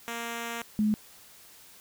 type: tone pair in turn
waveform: 5% pulse / sine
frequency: 233.1 / 212.7 Hz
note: A#3 / G#3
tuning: 0 / +42 cents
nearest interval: major second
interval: 158 cents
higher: first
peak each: -22 dBFS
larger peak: neither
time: 0.08-0.62 / 0.79-0.94 s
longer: first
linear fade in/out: 0 ms
effects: white hiss -53 dBFS RMS until 1.8 s